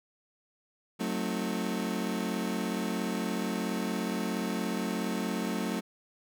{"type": "chord", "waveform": "35% pulse", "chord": "F# diminished seventh", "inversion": "none", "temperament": "just", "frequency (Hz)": [185, 222, 266.4, 319.7], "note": ["F#3", "A3", "C4", "Eb4"], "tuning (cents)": [0, 16, 31, 47], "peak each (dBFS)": [-33, -32, -36, -37], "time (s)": [0.99, 5.81], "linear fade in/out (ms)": 20, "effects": []}